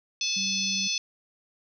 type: harmonic tone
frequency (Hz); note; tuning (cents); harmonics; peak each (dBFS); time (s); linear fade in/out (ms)
865; A5; -30; 3 / 4 / 5 / 6 / 7; -32 / -32 / -32 / -32 / -32; 0.21-0.98; 2
type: tone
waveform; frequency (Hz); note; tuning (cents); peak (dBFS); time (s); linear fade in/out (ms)
sine; 192.1; G3; -35; -35; 0.36-0.88; 10
effects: none